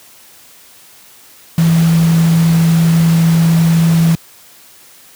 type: tone in noise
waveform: sine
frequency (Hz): 165.2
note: E3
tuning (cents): +4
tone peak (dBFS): -7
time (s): 1.58-4.15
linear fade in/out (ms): 0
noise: pink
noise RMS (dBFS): -24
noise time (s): 1.58-4.15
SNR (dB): +14
effects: white hiss -42 dBFS RMS until 5.15 s + high-pass 80 Hz 12 dB/octave